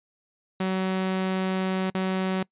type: tone with dropouts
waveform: sawtooth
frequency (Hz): 188.2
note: F#3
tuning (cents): +30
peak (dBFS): -20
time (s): 0.6-2.43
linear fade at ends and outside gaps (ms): 5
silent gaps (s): 1.901-1.947
effects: noise-tail reverb RT60 0.1 s tail -24 dB re dry + resampled to 8000 Hz